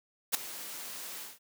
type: noise with ADSR envelope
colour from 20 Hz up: white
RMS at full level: -25 dBFS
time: 0.32-1.39 s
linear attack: 27 ms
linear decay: 6 ms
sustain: -17 dB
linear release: 180 ms
effects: high-pass 200 Hz 12 dB/octave